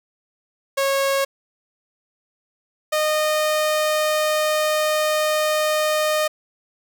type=tone pair in turn; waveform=sawtooth; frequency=548 / 614.1 Hz; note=C#5 / D#5; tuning=-20 / -23 cents; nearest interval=major second; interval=197 cents; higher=second; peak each=-14 dBFS; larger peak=neither; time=0.77-1.25 / 2.92-6.28 s; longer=second; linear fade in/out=10 ms; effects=none